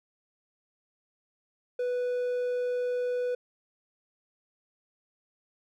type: tone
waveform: triangle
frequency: 493.9 Hz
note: B4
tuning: in tune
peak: -25 dBFS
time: 1.79-3.35 s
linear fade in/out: 5 ms
effects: none